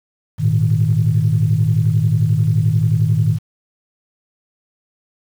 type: chord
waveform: sine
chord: Ab suspended second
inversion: none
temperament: equal with one note detuned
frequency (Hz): 105.21 / 116.54 / 155.56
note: Ab2 / Bb2 / Eb3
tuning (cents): +23 / 0 / 0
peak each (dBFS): -16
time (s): 0.38-3.39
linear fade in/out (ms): 50
effects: tanh soft clip ceiling -4 dBFS + 7-bit